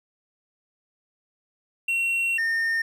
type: tone pair in turn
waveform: triangle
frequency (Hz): 2730 / 1823.2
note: F7 / A#6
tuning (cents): -40 / -39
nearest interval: perfect fifth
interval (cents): 699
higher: first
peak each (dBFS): -20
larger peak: neither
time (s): 1.88-2.38 / 2.38-2.82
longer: first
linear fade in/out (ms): 5
effects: none